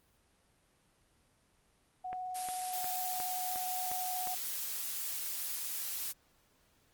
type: tone with vibrato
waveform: sine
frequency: 737 Hz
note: F#5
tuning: 7 cents flat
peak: -37 dBFS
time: 2.04-4.35 s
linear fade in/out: 10 ms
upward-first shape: sine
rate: 19 Hz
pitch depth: 10 cents each way
type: click train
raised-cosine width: 0.5 ms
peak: -29 dBFS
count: 7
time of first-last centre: 2.13-4.273 s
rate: 2.8 Hz
type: noise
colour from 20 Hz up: blue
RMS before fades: -38 dBFS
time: 2.34-6.13 s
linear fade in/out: 20 ms
effects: pink hiss -70 dBFS RMS until 6.93 s + Opus 32 kbps